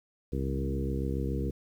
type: harmonic tone with a mistuned harmonic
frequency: 67.1 Hz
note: C2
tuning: 44 cents sharp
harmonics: 1 / 2 / 3 / 4 / 5 / 6 / 7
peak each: -32 / -35 / -37 / -38 / -39 / -40 / -40 dBFS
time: 0.32-1.51 s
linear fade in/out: 10 ms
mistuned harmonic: 2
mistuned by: +16 cents
effects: 10-bit